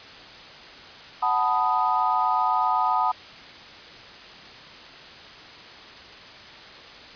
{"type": "chord", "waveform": "sine", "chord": "B dominant seventh", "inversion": "second", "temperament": "equal", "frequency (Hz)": [740, 880, 987.8, 1244.5], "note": ["F#5", "A5", "B5", "D#6"], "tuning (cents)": [0, 0, 0, 0], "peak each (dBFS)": [-26, -25, -25, -25], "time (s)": [1.22, 3.12], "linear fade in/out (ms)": 10, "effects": ["white hiss -43 dBFS RMS until 7.15 s", "resampled to 11025 Hz"]}